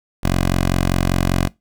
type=tone; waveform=10% pulse; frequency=45.07 Hz; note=F#1; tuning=45 cents flat; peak=-7 dBFS; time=0.23-1.48 s; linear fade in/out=10 ms; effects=noise-tail reverb RT60 0.2 s tail -22 dB re dry